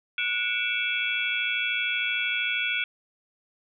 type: tone cluster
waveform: sine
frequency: 1461 / 2249 / 2362 / 2646 / 3345 Hz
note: F#6 / C#7 / D7 / E7 / G#7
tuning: -22 / +24 / +9 / +6 / +12 cents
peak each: -31 dBFS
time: 0.18-2.84 s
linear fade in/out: 2 ms
effects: none